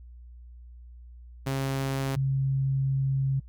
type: tone pair in turn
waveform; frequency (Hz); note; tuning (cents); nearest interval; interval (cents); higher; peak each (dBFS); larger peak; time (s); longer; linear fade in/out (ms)
sawtooth / sine; 135.3 / 135.3; C#3 / C#3; -42 / -42; unison; 0; neither; -23; neither; 1.46-2.16 / 2.16-3.4; second; 10
effects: added 60 Hz sine -44 dBFS peak until 3.48 s + Opus 48 kbps